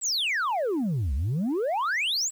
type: exponential two-way sweep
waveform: sine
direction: down then up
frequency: 8100 to 62.1 to 8100 Hz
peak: -21 dBFS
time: 0.01-2.31 s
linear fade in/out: 50 ms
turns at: 1.14 s
effects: tanh soft clip ceiling -23 dBFS + 9-bit